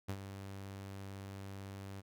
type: tone with ADSR envelope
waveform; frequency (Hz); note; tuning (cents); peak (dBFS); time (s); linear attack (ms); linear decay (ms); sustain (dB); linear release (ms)
sawtooth; 97.9; G2; -2; -32; 0.08-2.02; 15; 65; -9; 28
effects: none